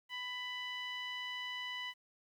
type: tone with low-pass filter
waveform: 10% pulse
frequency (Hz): 994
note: B5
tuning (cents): +11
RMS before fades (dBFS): -42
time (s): 0.09-1.94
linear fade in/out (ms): 50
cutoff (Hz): 2600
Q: 3.9
effects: 11-bit